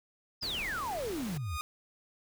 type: exponential sweep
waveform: sine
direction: down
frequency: 5240 to 68.2 Hz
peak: -33 dBFS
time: 0.41-1.58 s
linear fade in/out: 20 ms
type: noise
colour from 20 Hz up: pink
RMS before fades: -43 dBFS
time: 0.42-1.38 s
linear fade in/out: 10 ms
type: tone with exponential growth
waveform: sawtooth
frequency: 1231 Hz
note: D#6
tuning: 19 cents flat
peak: -29 dBFS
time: 1.24-1.61 s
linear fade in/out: 0 ms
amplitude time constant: 79 ms
effects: none